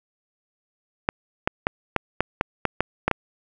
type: clicks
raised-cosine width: 0.5 ms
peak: -4 dBFS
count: 10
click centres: 1.089 / 1.475 / 1.669 / 1.963 / 2.206 / 2.411 / 2.653 / 2.806 / 3.08 / 3.113 s
effects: none